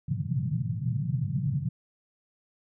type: band-pass noise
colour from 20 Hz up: pink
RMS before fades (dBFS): -29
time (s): 0.08-1.69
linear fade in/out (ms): 5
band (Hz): 110 to 170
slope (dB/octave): 48
effects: none